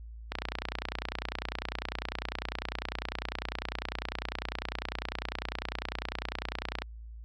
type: click train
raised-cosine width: 0.3 ms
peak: -16 dBFS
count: 196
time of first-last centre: 0.32-6.82 s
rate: 30 Hz
effects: added 56 Hz sine -42 dBFS peak until 7.24 s